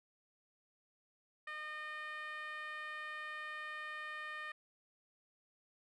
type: tone with band-pass filter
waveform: 10% pulse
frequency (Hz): 610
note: D#5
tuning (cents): -34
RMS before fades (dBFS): -45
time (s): 1.47-4.52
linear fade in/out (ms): 5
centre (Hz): 1600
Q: 3.3
effects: none